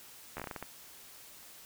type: slowing click train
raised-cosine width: 0.5 ms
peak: -24 dBFS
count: 9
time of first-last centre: 0.37-0.626 s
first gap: 12 ms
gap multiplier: 1.27
effects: white hiss -53 dBFS RMS until 1.65 s